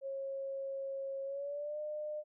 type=tone with pitch glide; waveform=sine; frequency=544 to 603.6 Hz; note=C#5 to D5; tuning=-33 to +47 cents; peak=-37 dBFS; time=0.01-2.24 s; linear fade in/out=50 ms; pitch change=+180 cents; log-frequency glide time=1.24-1.78 s; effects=none

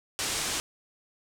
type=low-pass noise; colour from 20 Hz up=white; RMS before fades=-31 dBFS; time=0.19-0.6 s; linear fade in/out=0 ms; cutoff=9100 Hz; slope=24 dB/octave; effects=none

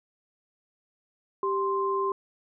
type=tone pair together; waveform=sine; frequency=391.7 / 1046.5 Hz; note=G4 / C6; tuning=-1 / 0 cents; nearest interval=octave + perfect fourth; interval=1701 cents; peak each=-27 dBFS; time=1.43-2.12 s; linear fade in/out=2 ms; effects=none

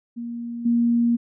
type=tone with level steps; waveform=sine; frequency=235.8 Hz; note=A#3; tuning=20 cents sharp; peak=-28 / -16 dBFS; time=0.16-1.17 s; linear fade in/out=20 ms; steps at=0.65 s; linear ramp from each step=10 ms; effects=none

